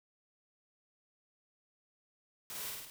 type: noise with echo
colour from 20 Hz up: white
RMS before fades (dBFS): -44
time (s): 2.5-2.7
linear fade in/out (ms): 0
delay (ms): 50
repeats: 4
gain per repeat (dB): -2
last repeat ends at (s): 2.9
effects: none